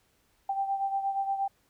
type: beating tone pair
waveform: sine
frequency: 784 / 792.5 Hz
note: G5 / G5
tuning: 0 / +19 cents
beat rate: 8.5 Hz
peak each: -28 / -35 dBFS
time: 0.49-1.48 s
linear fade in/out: 5 ms
effects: pink hiss -69 dBFS RMS until 1.69 s